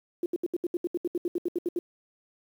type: tone bursts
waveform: sine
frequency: 349.2 Hz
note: F4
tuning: in tune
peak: -24 dBFS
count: 16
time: 0.23-1.789 s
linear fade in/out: 2 ms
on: 29 ms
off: 73 ms
effects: high-pass 200 Hz 12 dB/octave + 9-bit